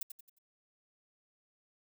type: noise with echo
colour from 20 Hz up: violet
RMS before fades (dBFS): -36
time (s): 0.01-0.03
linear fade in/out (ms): 5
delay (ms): 89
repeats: 4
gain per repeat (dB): -8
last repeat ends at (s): 0.386
effects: none